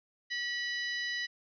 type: harmonic tone with a mistuned harmonic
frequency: 992 Hz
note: B5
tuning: 7 cents sharp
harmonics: 2 / 3 / 4 / 5 / 6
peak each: -34 / -42 / -41 / -43 / -51 dBFS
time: 0.3-1.27 s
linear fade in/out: 20 ms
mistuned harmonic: 2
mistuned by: -46 cents
effects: none